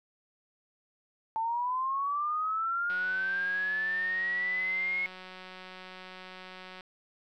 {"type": "linear sweep", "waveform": "sine", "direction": "up", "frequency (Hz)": [882, 2181], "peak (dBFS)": -28, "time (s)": [1.36, 5.06], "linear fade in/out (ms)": 0}
{"type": "click train", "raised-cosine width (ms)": 0.3, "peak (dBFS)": -30, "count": 724, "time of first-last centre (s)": [2.9, 6.808], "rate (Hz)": 185}
{"effects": []}